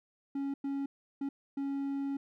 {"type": "tone bursts at uneven times", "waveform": "triangle", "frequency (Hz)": 277.2, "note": "C#4", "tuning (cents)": 0, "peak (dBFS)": -30, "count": 4, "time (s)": [[0.35, 0.54], [0.64, 0.86], [1.21, 1.29], [1.57, 2.17]], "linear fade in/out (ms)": 5, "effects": []}